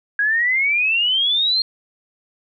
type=exponential sweep; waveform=sine; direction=up; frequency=1632 to 4255 Hz; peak=-15 dBFS; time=0.19-1.62 s; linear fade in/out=2 ms; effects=none